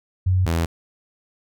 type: tone pair in turn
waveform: sine / sawtooth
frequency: 92.5 / 83.15 Hz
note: F#2 / E2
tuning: 0 / +16 cents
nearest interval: major second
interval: 184 cents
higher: first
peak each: -15 dBFS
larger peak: neither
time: 0.26-0.46 / 0.46-0.66 s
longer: neither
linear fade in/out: 10 ms
effects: none